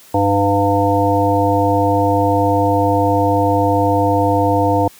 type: harmonic tone with a mistuned harmonic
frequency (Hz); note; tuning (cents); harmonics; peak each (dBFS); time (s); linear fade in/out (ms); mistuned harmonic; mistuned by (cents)
100; G2; +35; 1 / 3 / 5 / 7 / 9; -18 / -18 / -18 / -18 / -18; 0.14-4.88; 5; 1; -25
effects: white hiss -44 dBFS RMS until 4.99 s + high-pass 60 Hz 12 dB/octave